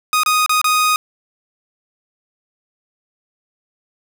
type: tone with dropouts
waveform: sawtooth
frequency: 1244.5 Hz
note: D#6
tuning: in tune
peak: -9 dBFS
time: 0.13-0.96 s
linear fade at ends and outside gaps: 1 ms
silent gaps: 0.234-0.261 / 0.462-0.494 / 0.615-0.643 s
effects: none